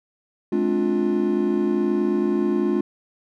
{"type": "chord", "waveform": "triangle", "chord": "D half-diminished seventh", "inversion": "second", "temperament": "just", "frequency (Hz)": [211.4, 264.3, 293.7, 352.4], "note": ["Ab3", "C4", "D4", "F4"], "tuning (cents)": [31, 18, 0, 16], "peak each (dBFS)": [-22, -26, -23, -20], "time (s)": [0.52, 2.81], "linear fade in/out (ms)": 5, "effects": []}